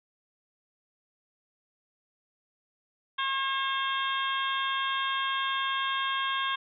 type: harmonic tone with a mistuned harmonic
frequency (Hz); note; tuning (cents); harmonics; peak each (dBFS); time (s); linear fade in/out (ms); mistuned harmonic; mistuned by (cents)
539; C#5; -49; 2 / 3 / 4 / 5 / 6 / 7; -30 / -33 / -40 / -39 / -34 / -39; 3.18-6.56; 10; 7; -81
effects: none